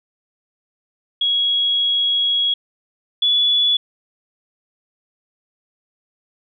sine tone pair in turn, 3322 / 3423 Hz, G#7 / A7, 0 / -48 cents, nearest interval minor second, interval 52 cents, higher second, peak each -15 / -13 dBFS, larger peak second, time 1.21-2.54 / 3.22-3.77 s, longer first, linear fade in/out 5 ms, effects none

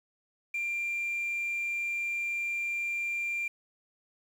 sine tone, 2379 Hz, D7, 22 cents sharp, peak -28 dBFS, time 0.54-3.48 s, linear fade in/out 5 ms, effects tanh soft clip ceiling -27 dBFS + 9-bit

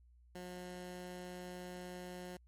15% pulse tone, 180 Hz, F#3, 47 cents flat, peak -39 dBFS, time 0.35-2.37 s, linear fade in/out 5 ms, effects added 60 Hz sine -61 dBFS peak until 2.47 s + MP3 64 kbps

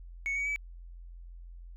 sine tone with pitch steps, 2217 / 2254 / 2293 Hz, C#7 / C#7 / D7, 0 / +28 / -42 cents, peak -27 dBFS, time 0.26-0.56 s, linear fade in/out 0 ms, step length 100 ms, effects tanh soft clip ceiling -28 dBFS + added 43 Hz sine -44 dBFS peak until 1.76 s

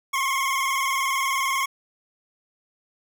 25% pulse tone with vibrato, 1079 Hz, C#6, 47 cents flat, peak -18 dBFS, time 0.13-1.66 s, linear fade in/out 10 ms, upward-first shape square, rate 20 Hz, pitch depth 47 cents each way, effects none

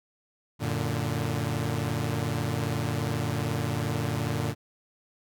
sawtooth chord, Gb augmented, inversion none, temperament equal with one note detuned, 92.5 / 115.07 / 146.83 Hz, Gb2 / Bb2 / D3, 0 / -22 / 0 cents, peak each -30 / -26 / -27 dBFS, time 0.59-4.55 s, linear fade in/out 50 ms, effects none

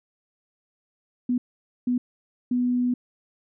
sine tone bursts at uneven times, 246.9 Hz, B3, in tune, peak -20 dBFS, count 3, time 1.29-1.38 / 1.87-1.98 / 2.51-2.94 s, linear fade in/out 5 ms, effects none

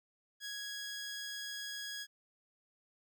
15% pulse tone, 1661.2 Hz, G#6, in tune, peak -34 dBFS, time 0.4-2.07 s, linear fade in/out 50 ms, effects none

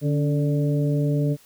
harmonic tone with a mistuned harmonic, 146.83 Hz, D3, in tune, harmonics 1 / 2 / 3 / 4, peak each -20 / -26 / -30 / -32 dBFS, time 0.01-1.37 s, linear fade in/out 50 ms, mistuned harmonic 2, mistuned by -53 cents, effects white hiss -54 dBFS RMS until 1.45 s

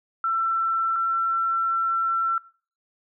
sine tone pair in turn, 1341 / 1347.4 Hz, E6 / E6, +29 / +38 cents, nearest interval unison, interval 9 cents, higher second, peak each -21 dBFS, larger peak neither, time 0.24-0.96 / 0.96-2.38 s, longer second, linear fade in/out 2 ms, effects noise-tail reverb RT60 0.4 s tail -20 dB re dry

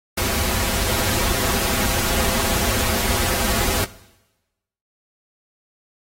pink noise with comb filter, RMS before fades -21 dBFS, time 0.17-3.85 s, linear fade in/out 10 ms, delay 6.7 ms, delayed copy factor -0.9, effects noise-tail reverb RT60 1.0 s tail -18 dB re dry + AAC 48 kbps

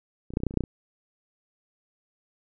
clicks, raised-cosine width 3 ms, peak -27 / -21 / -10 / -28 / -12 / -12 / -24 / -24 / -8 / -12 / -20 dBFS, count 11, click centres 0.305 / 0.337 / 0.371 / 0.403 / 0.435 / 0.467 / 0.509 / 0.54 / 0.573 / 0.607 / 0.638 s, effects none

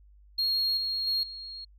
sine tone with level steps, 4273 Hz, C8, 36 cents sharp, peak -22 / -27 / -23 / -38 dBFS, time 0.38-1.65 s, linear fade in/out 10 ms, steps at 0.77 / 1.07 / 1.23 s, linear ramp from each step 2 ms, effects tanh soft clip ceiling -23 dBFS + added 50 Hz sine -53 dBFS peak until 1.78 s

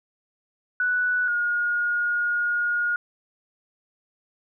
sine tone pair in turn, 1480 / 1433.7 Hz, F#6 / F6, 0 / +45 cents, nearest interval minor second, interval 55 cents, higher first, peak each -20 / -21 dBFS, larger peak first, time 0.8-1.28 / 1.28-2.96 s, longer second, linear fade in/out 2 ms, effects none

